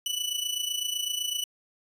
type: tone with amplitude modulation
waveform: sawtooth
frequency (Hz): 2967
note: F#7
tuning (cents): +4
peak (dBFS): -22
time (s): 0.06-1.44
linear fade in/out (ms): 2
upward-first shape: sine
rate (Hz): 27.9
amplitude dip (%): 70
effects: resampled to 32000 Hz